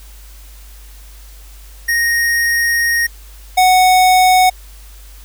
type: tone pair in turn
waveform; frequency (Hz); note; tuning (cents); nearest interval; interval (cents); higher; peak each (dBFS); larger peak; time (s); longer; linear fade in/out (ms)
square; 1864.7 / 740; A#6 / F#5; 0 / 0; octave + major third; 1600; first; -13 / -8; second; 1.88-3.07 / 3.57-4.5; first; 10
effects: added 50 Hz sine -35 dBFS peak until 5.24 s + white hiss -44 dBFS RMS until 5.24 s